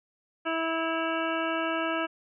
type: harmonic tone with a mistuned harmonic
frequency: 326.2 Hz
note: E4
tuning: 18 cents flat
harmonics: 1 / 2 / 3 / 4 / 5 / 7 / 8 / 9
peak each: -32 / -32 / -37 / -33 / -35 / -40 / -39 / -41 dBFS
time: 0.45-2.07 s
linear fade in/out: 20 ms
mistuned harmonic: 8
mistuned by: +57 cents
effects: none